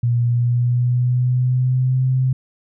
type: tone with pitch glide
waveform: sine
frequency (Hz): 119.6 to 129.67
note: A#2 to C3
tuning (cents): +45 to -15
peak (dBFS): -14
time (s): 0.03-2.33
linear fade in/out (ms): 5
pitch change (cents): +140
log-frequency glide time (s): 0.26-2.04
effects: none